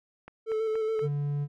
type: click train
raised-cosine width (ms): 0.5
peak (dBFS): -29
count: 4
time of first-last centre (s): 0.28-0.993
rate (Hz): 4.21
type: tone with vibrato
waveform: triangle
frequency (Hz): 440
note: A4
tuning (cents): 0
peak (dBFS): -24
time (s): 0.46-1.09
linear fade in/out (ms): 50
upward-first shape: square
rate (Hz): 7.1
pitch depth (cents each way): 20
type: tone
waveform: triangle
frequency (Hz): 144.4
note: D3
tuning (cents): -29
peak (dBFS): -25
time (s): 1.01-1.48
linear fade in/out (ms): 50
effects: none